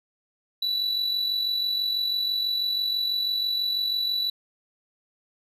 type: tone with amplitude modulation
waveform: triangle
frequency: 3951 Hz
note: B7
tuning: in tune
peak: -20 dBFS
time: 0.62-4.3 s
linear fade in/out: 5 ms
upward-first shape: sine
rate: 46.1 Hz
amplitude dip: 45%
effects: resampled to 32000 Hz